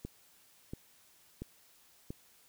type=click train; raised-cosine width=3 ms; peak=-27 dBFS; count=4; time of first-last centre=0.05-2.105 s; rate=1.46 Hz; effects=white hiss -64 dBFS RMS until 2.48 s